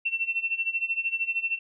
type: tone with tremolo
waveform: sine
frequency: 2701 Hz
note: E7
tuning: 42 cents sharp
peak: -22 dBFS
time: 0.05-1.59 s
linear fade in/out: 10 ms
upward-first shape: sine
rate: 13 Hz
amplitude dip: 85%
effects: none